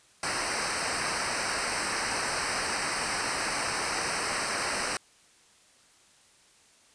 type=noise with comb filter; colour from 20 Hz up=pink; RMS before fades=-30 dBFS; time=0.23-4.97 s; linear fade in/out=2 ms; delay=0.29 ms; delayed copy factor=-0.9; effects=white hiss -60 dBFS RMS until 6.94 s + resampled to 22050 Hz